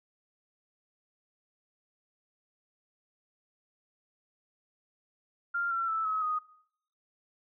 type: tone with pitch steps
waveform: sine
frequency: 1394 / 1355.1 / 1317.3 / 1280.5 / 1244.8 Hz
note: F6 / E6 / E6 / D#6 / D#6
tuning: -4 / +47 / -2 / +49 / 0 cents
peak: -28 dBFS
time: 5.54-6.39 s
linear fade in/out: 10 ms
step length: 170 ms
effects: noise-tail reverb RT60 0.7 s tail -22 dB re dry